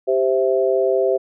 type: chord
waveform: sine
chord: C major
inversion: second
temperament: equal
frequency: 392 / 523.3 / 659.3 Hz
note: G4 / C5 / E5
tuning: 0 / 0 / 0 cents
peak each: -18 / -19 / -21 dBFS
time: 0.07-1.18 s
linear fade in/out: 20 ms
effects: none